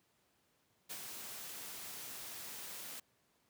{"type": "noise with ADSR envelope", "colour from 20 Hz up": "white", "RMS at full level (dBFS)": -43, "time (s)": [0.89, 3], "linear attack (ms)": 22, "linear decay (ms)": 57, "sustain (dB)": -4, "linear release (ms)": 6, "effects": ["pink hiss -75 dBFS RMS until 3.49 s", "high-pass 100 Hz 12 dB/octave"]}